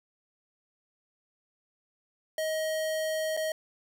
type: tone with dropouts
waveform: square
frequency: 630 Hz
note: D#5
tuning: 21 cents sharp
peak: -29 dBFS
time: 2.38-3.52 s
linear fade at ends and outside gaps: 2 ms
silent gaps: 3.367-3.373 s
effects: none